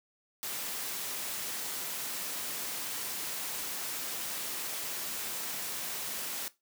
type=noise; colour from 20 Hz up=white; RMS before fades=-37 dBFS; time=0.43-6.48 s; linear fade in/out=0 ms; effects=noise-tail reverb RT60 0.2 s tail -17 dB re dry + high-pass 150 Hz 12 dB/octave